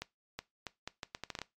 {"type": "accelerating click train", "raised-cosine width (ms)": 0.2, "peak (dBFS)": -21, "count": 11, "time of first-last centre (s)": [0.02, 1.417], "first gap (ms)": 370, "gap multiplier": 0.75, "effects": ["noise-tail reverb RT60 0.2 s tail -19 dB re dry", "MP3 96 kbps"]}